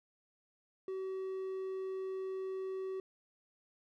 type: tone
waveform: triangle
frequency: 379.9 Hz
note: F#4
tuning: 46 cents sharp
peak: -35 dBFS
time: 0.88-3 s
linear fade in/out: 2 ms
effects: none